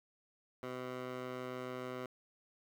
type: tone with band-pass filter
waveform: 15% pulse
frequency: 126.9 Hz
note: B2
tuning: 47 cents sharp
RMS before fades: -43 dBFS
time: 0.63-2.06 s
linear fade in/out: 2 ms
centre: 880 Hz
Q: 0.59
effects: 10-bit